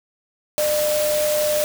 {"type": "tone in noise", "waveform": "sine", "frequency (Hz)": 602, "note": "D5", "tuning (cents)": 43, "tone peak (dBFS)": -18, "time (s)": [0.58, 1.64], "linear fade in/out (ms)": 0, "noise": "white", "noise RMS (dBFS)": -26, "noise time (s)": [0.58, 1.64], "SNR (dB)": 5, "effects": []}